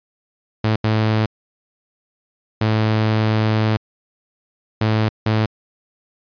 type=tone bursts at uneven times; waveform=sawtooth; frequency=109.1 Hz; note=A2; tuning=14 cents flat; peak=-11 dBFS; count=5; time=0.64-0.76 / 0.84-1.26 / 2.61-3.77 / 4.81-5.09 / 5.26-5.46 s; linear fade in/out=5 ms; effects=resampled to 11025 Hz